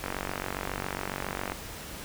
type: click train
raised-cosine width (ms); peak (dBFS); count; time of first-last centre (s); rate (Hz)
0.5; -16; 71; 0.04-1.52; 47.3
effects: pink hiss -41 dBFS RMS until 2.04 s